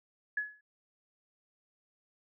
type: tone with exponential decay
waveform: sine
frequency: 1695 Hz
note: G#6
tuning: 35 cents sharp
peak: -27 dBFS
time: 0.37-0.61 s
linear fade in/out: 5 ms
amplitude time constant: 52 ms
effects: none